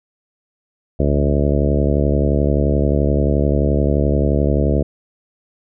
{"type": "harmonic tone with a mistuned harmonic", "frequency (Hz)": 71.5, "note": "D2", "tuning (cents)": -46, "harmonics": [1, 2, 3, 4, 5, 6, 7, 8, 9], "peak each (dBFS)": [-17, -20, -22, -23, -24, -25, -25, -26, -27], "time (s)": [0.99, 4.83], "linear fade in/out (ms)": 10, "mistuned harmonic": 1, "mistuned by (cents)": -50, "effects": []}